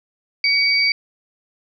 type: tone pair together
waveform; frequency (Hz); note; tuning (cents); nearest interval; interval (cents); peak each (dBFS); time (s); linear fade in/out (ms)
sine; 2256 / 4658; C#7 / D8; +30 / -15; octave + minor second; 1255; -16 / -18; 0.44-0.92; 2
effects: none

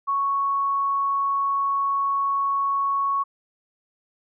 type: tone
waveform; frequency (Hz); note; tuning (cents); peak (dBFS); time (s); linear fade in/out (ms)
sine; 1108.7; C#6; 0; -20; 0.07-3.24; 20
effects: none

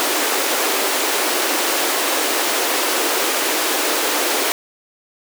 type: high-pass noise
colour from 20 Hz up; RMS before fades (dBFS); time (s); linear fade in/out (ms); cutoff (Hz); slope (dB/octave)
pink; -19; 0-4.52; 0; 290; 48
effects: none

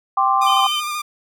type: chord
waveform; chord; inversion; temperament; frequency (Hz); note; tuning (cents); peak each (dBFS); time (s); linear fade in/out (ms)
sine; G suspended fourth; none; equal; 784 / 1046.5 / 1174.7; G5 / C6 / D6; 0 / 0 / 0; -18; 0.17-0.67; 5
type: tone with vibrato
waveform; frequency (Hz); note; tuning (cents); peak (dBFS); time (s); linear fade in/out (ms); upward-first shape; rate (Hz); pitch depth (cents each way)
sawtooth; 1204; D6; +43; -19; 0.41-1.02; 10; square; 13; 21
type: tone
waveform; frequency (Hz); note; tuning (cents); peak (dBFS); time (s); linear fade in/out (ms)
sine; 3080; G7; -31; -20; 0.46-0.81; 20
effects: none

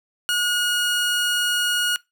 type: tone pair together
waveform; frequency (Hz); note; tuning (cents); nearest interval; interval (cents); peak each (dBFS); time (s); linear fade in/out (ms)
25% pulse; 1443.5 / 2887; F#6 / F#7; -43 / -43; octave; 1200; -17 / -26; 0.29-1.96; 0
effects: noise-tail reverb RT60 0.2 s tail -22 dB re dry

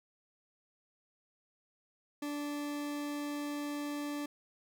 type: tone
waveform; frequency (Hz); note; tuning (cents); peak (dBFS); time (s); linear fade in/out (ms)
40% pulse; 291.5; D4; -13; -35; 2.22-4.26; 5
effects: none

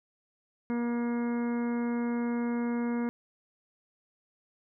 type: harmonic tone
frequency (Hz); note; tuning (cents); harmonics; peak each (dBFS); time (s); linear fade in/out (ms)
237.8; A#3; +35; 1 / 2 / 3 / 4 / 5 / 6 / 7 / 8 / 9; -28 / -37 / -47 / -43 / -49 / -48 / -50 / -58 / -49; 0.7-3.09; 0
effects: none

